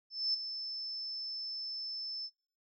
sine tone with ADSR envelope, 5274 Hz, E8, in tune, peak -28 dBFS, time 0.1-2.3 s, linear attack 240 ms, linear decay 9 ms, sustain -10 dB, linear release 52 ms, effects noise-tail reverb RT60 0.4 s tail -20 dB re dry

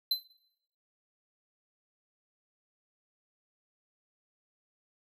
square tone with exponential decay, 4059 Hz, B7, 47 cents sharp, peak -23 dBFS, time 0.11-0.25 s, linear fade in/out 5 ms, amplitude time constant 29 ms, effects noise-tail reverb RT60 0.7 s tail -17 dB re dry

